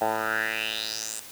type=tone with band-pass filter sweep; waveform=10% pulse; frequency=110 Hz; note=A2; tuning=in tune; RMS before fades=-29 dBFS; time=0.01-1.2 s; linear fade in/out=5 ms; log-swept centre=770 to 8600 Hz; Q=4.1; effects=white hiss -44 dBFS RMS until 1.31 s + high-pass 60 Hz 12 dB/octave